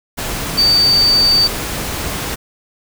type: tone in noise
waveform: sine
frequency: 4606 Hz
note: D8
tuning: 34 cents flat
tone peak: -9 dBFS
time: 0.57-1.48 s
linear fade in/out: 20 ms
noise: pink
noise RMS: -22 dBFS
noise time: 0.17-2.36 s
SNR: +10 dB
effects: none